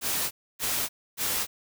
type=noise bursts; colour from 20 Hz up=white; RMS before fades=-28 dBFS; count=3; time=0.01-1.47 s; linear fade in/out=50 ms; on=300 ms; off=280 ms; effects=none